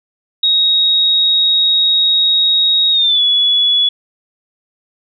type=tone with pitch glide; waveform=sine; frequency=3775 to 3402 Hz; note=A#7 to G#7; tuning=+21 to +41 cents; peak=-9 dBFS; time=0.43-3.89 s; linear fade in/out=5 ms; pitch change=-180 cents; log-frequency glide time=2.91-3.22 s; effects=none